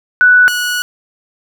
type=tone pair in turn; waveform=sine / sawtooth; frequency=1483 / 1466 Hz; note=F#6 / F#6; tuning=+4 / -16 cents; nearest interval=unison; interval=20 cents; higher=first; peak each=-4 / -11 dBFS; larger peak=first; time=0.21-0.48 / 0.48-0.82 s; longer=second; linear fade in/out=0 ms; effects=none